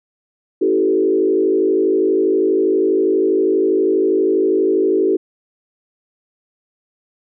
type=tone with frequency modulation; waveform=sine; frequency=379.4 Hz; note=F#4; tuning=43 cents sharp; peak=-12 dBFS; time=0.61-5.17 s; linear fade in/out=10 ms; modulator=52.4 Hz; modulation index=1.2; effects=none